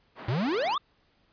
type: band-pass noise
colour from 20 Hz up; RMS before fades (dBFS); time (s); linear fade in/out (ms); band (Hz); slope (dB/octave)
white; -43; 0.15-0.78; 50; 180 to 1300; 12
type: exponential sweep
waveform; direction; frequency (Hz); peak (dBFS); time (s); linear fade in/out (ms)
square; up; 105.7 to 1247; -26; 0.28-0.78; 5
effects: pink hiss -67 dBFS RMS until 1.32 s + resampled to 11025 Hz